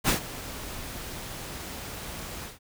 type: noise with ADSR envelope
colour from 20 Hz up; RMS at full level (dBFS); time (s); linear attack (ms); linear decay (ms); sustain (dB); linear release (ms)
pink; -21; 0.04-2.59; 45; 110; -17; 150
effects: none